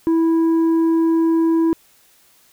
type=tone with tanh clipping; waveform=triangle; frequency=328 Hz; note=E4; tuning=9 cents flat; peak=-14 dBFS; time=0.07-1.73 s; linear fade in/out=0 ms; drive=9 dB; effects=white hiss -54 dBFS RMS until 2.52 s